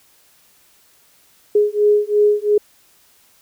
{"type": "beating tone pair", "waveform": "sine", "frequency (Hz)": [415.3, 418.2], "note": ["G#4", "G#4"], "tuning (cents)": [0, 12], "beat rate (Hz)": 2.9, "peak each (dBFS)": -15, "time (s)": [1.55, 2.58], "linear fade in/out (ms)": 5, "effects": ["white hiss -54 dBFS RMS until 3.41 s"]}